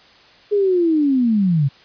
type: linear sweep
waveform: sine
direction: down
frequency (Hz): 420 to 130.81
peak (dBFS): -13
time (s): 0.51-1.69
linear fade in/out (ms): 20
effects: white hiss -48 dBFS RMS until 1.84 s + resampled to 11025 Hz